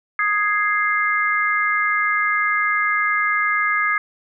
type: chord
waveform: sine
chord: Ab major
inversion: second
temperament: equal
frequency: 1244.5 / 1661.2 / 2093 Hz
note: Eb6 / Ab6 / C7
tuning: 0 / 0 / 0 cents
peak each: -21 dBFS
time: 0.19-3.98 s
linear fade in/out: 2 ms
effects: none